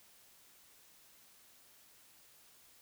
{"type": "silence", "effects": ["white hiss -63 dBFS RMS until 2.81 s"]}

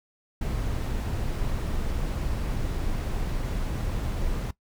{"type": "noise", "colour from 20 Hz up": "brown", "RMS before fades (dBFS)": -28, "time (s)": [0.41, 4.51], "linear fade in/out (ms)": 5, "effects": ["noise-tail reverb RT60 0.1 s tail -19 dB re dry"]}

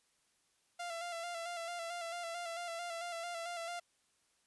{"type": "tone with vibrato", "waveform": "sawtooth", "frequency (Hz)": 684, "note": "F5", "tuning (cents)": -36, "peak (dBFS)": -36, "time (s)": [0.79, 3.8], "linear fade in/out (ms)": 10, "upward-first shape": "square", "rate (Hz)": 4.5, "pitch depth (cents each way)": 36, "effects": ["white hiss -75 dBFS RMS until 4.46 s", "resampled to 24000 Hz"]}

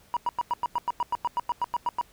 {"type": "tone bursts", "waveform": "triangle", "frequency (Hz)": 963, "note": "B5", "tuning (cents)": -44, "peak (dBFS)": -20, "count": 16, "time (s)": [0.14, 2.012], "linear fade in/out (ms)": 0, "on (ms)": 27, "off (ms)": 96, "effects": ["tanh soft clip ceiling -17 dBFS", "pink hiss -58 dBFS RMS until 2.12 s"]}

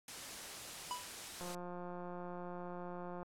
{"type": "noise", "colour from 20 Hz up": "white", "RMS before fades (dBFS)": -47, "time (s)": [0.08, 1.55], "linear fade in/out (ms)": 2}
{"type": "tone with exponential decay", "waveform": "square", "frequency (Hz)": 987.8, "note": "B5", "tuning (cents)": 0, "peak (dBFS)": -36, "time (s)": [0.91, 1.14], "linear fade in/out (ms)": 0, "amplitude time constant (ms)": 49}
{"type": "click train", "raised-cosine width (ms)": 1, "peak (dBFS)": -33, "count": 323, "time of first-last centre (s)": [1.41, 3.229], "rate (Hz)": 177}
{"effects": ["low-pass 10000 Hz 12 dB/octave", "AAC 64 kbps"]}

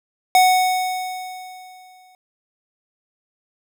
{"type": "tone with exponential decay", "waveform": "square", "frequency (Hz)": 740, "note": "F#5", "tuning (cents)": 0, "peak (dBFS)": -10, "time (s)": [0.35, 2.15], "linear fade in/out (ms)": 1, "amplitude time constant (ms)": 390, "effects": []}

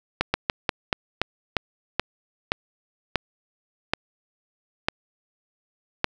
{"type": "slowing click train", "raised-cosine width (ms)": 0.3, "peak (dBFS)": -4, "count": 13, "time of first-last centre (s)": [0.21, 6.044], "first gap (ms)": 130, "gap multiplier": 1.22, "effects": []}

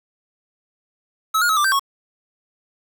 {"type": "tone with pitch steps", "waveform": "square", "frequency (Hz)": [1292, 1430, 1284, 1182, 1562, 1103], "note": ["E6", "F6", "E6", "D6", "G6", "C#6"], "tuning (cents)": [-35, 41, -46, 11, -7, -9], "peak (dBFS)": -16, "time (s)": [1.34, 1.796], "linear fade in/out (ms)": 10, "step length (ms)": 76, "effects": ["7-bit"]}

